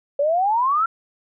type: exponential sweep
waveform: sine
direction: up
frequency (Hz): 554.4 to 1375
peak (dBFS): -16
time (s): 0.19-0.86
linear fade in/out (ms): 5
effects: none